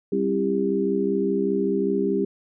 sine tone cluster, 196.1 / 269.7 / 332.6 / 397.7 Hz, G3 / C#4 / E4 / G4, +1 / -47 / +16 / +25 cents, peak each -26 / -27 / -28 / -23 dBFS, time 0.12-2.25 s, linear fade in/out 5 ms, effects none

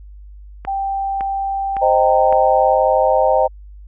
click train, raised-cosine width 0.5 ms, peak -14 dBFS, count 4, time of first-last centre 0.65-2.326 s, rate 1.79 Hz
sine tone, 784 Hz, G5, in tune, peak -18 dBFS, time 0.67-2.75 s, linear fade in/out 10 ms
sine chord, C minor seventh, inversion none, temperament equal with one note detuned, 523.3 / 622.3 / 784 / 917.9 Hz, C5 / Eb5 / G5 / Bb5, 0 / 0 / 0 / -27 cents, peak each -16 / -16 / -17 / -20 dBFS, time 1.81-3.48 s, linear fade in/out 20 ms
effects added 50 Hz sine -35 dBFS peak until 3.87 s

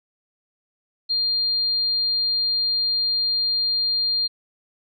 sine tone, 4200 Hz, C8, 6 cents sharp, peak -19 dBFS, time 1.09-4.28 s, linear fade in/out 20 ms, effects none

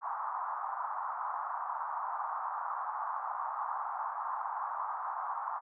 white band-pass noise, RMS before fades -37 dBFS, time 0.01-5.61 s, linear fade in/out 50 ms, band 800 to 1200 Hz, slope 48 dB/octave, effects none

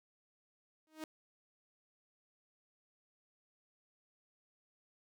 sawtooth tone with exponential growth, 313.1 Hz, D#4, 11 cents sharp, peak -35 dBFS, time 0.87-1.04 s, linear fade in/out 1 ms, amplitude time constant 36 ms, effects none

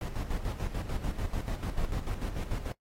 brown noise with tremolo, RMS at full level -31 dBFS, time 0.01-2.72 s, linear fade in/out 2 ms, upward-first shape square, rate 6.8 Hz, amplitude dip 60%, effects noise-tail reverb RT60 0.1 s tail -20 dB re dry + AAC 48 kbps

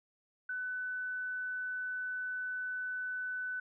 sine tone, 1500 Hz, F#6, 23 cents sharp, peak -35 dBFS, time 0.49-3.6 s, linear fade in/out 5 ms, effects none

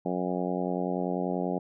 harmonic tone, 90.3 Hz, F#2, 42 cents flat, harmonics 2 / 3 / 4 / 5 / 6 / 7 / 8 / 9, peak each -32 / -34 / -35 / -36 / -37 / -37 / -38 / -39 dBFS, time 0.05-1.59 s, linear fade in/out 10 ms, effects none

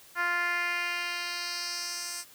10% pulse tone with band-pass filter sweep, 349.2 Hz, F4, in tune, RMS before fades -32 dBFS, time 0.15-2.25 s, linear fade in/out 50 ms, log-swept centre 1500 to 7800 Hz, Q 2, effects white hiss -54 dBFS RMS until 2.34 s + high-pass 60 Hz 12 dB/octave

